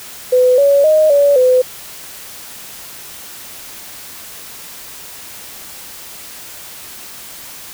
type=tone with pitch steps; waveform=sine; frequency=503 / 563 / 621 / 570 / 507 Hz; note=B4 / C#5 / D#5 / C#5 / B4; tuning=+32 / +27 / -3 / +48 / +45 cents; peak=-7 dBFS; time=0.32-1.62 s; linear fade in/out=10 ms; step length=260 ms; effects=white hiss -33 dBFS RMS until 7.73 s